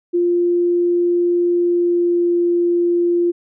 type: tone with pitch glide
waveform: sine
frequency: 349.2 to 347 Hz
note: F4 to F4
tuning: 0 to -11 cents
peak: -13 dBFS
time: 0.13-3.32 s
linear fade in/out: 20 ms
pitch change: -11 cents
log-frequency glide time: 1.54-2.34 s
effects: none